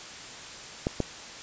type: clicks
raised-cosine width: 2 ms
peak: -12 dBFS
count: 2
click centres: 0.869 / 1.003 s
effects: white hiss -42 dBFS RMS until 1.42 s + resampled to 16000 Hz